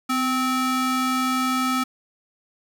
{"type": "ring-modulated tone", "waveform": "square", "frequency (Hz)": 520, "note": "C5", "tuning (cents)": -11, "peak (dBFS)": -18, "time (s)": [0.09, 1.84], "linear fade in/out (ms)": 10, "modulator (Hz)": 776, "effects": []}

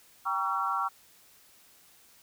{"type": "chord", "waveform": "sine", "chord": "G diminished seventh", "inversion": "none", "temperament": "just", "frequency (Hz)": [784, 940.8, 1128.9, 1354.7], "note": ["G5", "Bb5", "Db6", "Fb6"], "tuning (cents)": [0, 16, 31, 47], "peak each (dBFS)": [-35, -35, -31, -31], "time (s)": [0.25, 0.89], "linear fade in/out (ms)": 20, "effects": ["white hiss -59 dBFS RMS until 2.22 s"]}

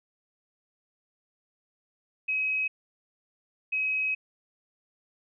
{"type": "tone bursts at uneven times", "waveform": "sine", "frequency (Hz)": 2544, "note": "D#7", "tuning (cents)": 38, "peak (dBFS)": -25, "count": 2, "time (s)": [[2.28, 2.68], [3.72, 4.15]], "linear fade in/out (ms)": 10, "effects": []}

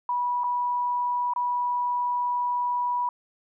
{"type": "tone with dropouts", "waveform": "sine", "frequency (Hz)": 977, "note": "B5", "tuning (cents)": -19, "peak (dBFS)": -23, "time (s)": [0.09, 3.09], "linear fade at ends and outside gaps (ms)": 2, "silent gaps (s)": [[0.436, 0.441], [1.336, 1.361]], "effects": []}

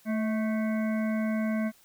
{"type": "harmonic tone with a mistuned harmonic", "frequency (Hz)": 220, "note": "A3", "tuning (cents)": 0, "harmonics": [1, 3, 5, 7, 9, 10], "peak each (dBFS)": [-26, -35, -44, -42, -45, -45], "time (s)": [0.05, 1.72], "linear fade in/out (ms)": 50, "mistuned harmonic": 3, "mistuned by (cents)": -42, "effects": ["white hiss -60 dBFS RMS until 1.84 s"]}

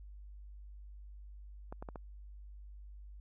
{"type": "clicks", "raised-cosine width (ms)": 1, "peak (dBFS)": -30, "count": 4, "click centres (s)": [1.725, 1.825, 1.888, 1.958], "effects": ["added 50 Hz sine -48 dBFS peak until 3.2 s"]}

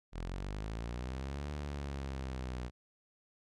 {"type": "linear two-way sweep", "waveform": "sawtooth", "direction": "up then down", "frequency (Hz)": [40.65, 73.9, 60.7], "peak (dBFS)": -34, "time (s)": [0.12, 2.71], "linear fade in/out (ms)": 50, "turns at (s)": 1.52, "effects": ["low-pass 7000 Hz 12 dB/octave"]}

